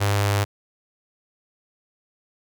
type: tone with notch filter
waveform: sawtooth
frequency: 101.2 Hz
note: G#2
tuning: 44 cents flat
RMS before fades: -21 dBFS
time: 0-0.45 s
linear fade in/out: 20 ms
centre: 220 Hz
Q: 0.63
effects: none